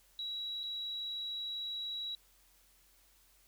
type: tone with dropouts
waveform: sine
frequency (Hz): 3889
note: B7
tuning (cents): -27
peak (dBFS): -37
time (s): 0.19-2.15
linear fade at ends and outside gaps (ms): 1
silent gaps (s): 0.633-0.637
effects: added 45 Hz sine -70 dBFS peak until 3.47 s + white hiss -67 dBFS RMS until 3.47 s